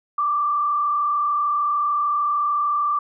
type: tone with frequency modulation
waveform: sine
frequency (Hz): 1174.7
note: D6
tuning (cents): 0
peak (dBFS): -18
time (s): 0.18-2.99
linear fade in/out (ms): 5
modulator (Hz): 33.4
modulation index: 0.74
effects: none